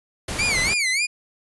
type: noise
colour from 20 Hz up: pink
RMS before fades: -28 dBFS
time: 0.28-0.74 s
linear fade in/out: 5 ms
type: tone with vibrato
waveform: sawtooth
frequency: 2217 Hz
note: C#7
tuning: in tune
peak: -16 dBFS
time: 0.38-1.07 s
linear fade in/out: 20 ms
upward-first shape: sine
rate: 3.4 Hz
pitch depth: 170 cents each way
effects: resampled to 24000 Hz

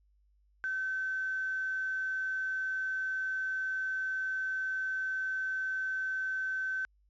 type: tone with quantisation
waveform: sine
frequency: 1534 Hz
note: G6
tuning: 38 cents flat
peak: -31 dBFS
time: 0.64-6.85 s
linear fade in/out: 0 ms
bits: 9
effects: added 50 Hz sine -65 dBFS peak until 7.09 s + resampled to 16000 Hz

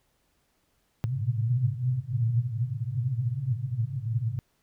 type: band-pass noise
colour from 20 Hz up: white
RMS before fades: -28 dBFS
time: 1.04-4.39 s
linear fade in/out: 0 ms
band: 110 to 130 Hz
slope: 96 dB/octave
effects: pink hiss -71 dBFS RMS until 4.62 s

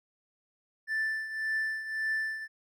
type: tone with tremolo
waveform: triangle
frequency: 1764 Hz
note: A6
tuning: 4 cents sharp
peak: -24 dBFS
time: 0.87-2.48 s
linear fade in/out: 50 ms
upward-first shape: triangle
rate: 1.8 Hz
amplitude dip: 75%
effects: tanh soft clip ceiling -22 dBFS

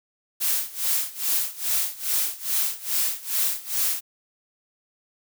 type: noise with tremolo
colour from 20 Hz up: blue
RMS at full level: -22 dBFS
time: 0.4-4.01 s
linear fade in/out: 20 ms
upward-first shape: sine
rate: 2.4 Hz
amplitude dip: 90%
effects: none

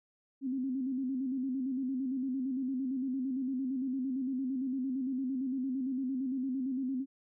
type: tone with vibrato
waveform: sine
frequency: 261.6 Hz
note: C4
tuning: in tune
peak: -31 dBFS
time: 0.41-7.06 s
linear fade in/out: 50 ms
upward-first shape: square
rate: 8.8 Hz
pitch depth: 64 cents each way
effects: none

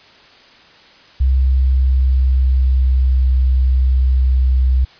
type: tone with pitch glide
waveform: sine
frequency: 65.41 to 64.25 Hz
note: C2 to C2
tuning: 0 to -31 cents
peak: -10 dBFS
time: 1.2-4.85 s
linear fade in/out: 10 ms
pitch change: -31 cents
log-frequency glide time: 1.38-3.36 s
effects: white hiss -45 dBFS RMS until 4.99 s + resampled to 11025 Hz

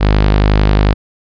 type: tone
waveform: sawtooth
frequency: 51.2 Hz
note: G#1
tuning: 24 cents flat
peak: -4 dBFS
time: 0-0.94 s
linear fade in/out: 20 ms
effects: resampled to 11025 Hz

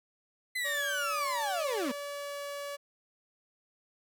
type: linear sweep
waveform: 35% pulse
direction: down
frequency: 2044 to 223.6 Hz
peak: -29 dBFS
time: 0.55-1.92 s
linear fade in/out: 10 ms
type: tone with pitch glide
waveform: sawtooth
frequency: 574 to 570.4 Hz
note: D5 to C#5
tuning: -40 to +49 cents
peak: -33 dBFS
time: 0.64-2.77 s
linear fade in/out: 20 ms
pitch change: -11 cents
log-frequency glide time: 1.91-2.45 s
effects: none

